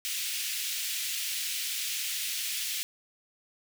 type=high-pass noise; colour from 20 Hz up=pink; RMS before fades=-33 dBFS; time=0.05-2.83 s; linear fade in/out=0 ms; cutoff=2400 Hz; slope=24 dB/octave; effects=none